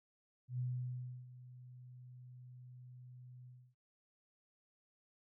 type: tone with ADSR envelope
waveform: sine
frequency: 125 Hz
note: B2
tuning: 21 cents sharp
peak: -35 dBFS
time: 0.48-3.75 s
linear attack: 110 ms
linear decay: 670 ms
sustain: -17 dB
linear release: 280 ms
effects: none